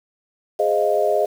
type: chord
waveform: sine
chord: F minor seventh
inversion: first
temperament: equal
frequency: 415.3 / 523.3 / 622.3 / 698.5 Hz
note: Ab4 / C5 / Eb5 / F5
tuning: 0 / 0 / 0 / 0 cents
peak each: -21 / -24 / -19 / -23 dBFS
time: 0.59-1.26 s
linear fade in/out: 10 ms
effects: 7-bit